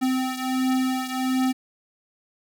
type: beating tone pair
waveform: square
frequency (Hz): 258.3 / 259.7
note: C4 / C4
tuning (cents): -22 / -13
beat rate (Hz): 1.4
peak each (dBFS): -24 / -28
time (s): 0.01-1.53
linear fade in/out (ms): 20
effects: none